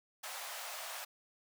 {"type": "high-pass noise", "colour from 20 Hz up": "pink", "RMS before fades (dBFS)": -44, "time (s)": [0.23, 1.05], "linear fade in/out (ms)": 10, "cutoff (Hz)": 590, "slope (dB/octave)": 48, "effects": []}